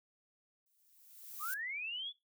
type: noise with exponential growth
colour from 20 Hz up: violet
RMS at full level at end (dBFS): -39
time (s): 0.66-1.54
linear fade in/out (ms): 2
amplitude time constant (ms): 190
type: linear sweep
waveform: sine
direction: up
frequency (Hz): 1115 to 3493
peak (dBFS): -38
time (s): 1.39-2.13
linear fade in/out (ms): 50
effects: noise-tail reverb RT60 0.2 s tail -19 dB re dry